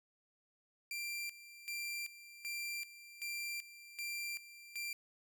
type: tone with tremolo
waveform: sawtooth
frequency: 2367 Hz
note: D7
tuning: 13 cents sharp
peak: -36 dBFS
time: 0.91-4.93 s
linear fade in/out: 2 ms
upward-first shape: square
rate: 1.3 Hz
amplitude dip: 80%
effects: none